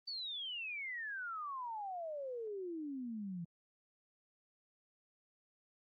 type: exponential sweep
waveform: sine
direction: down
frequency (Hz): 4607 to 164.81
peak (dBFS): -40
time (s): 0.07-3.45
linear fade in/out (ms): 10
effects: Opus 24 kbps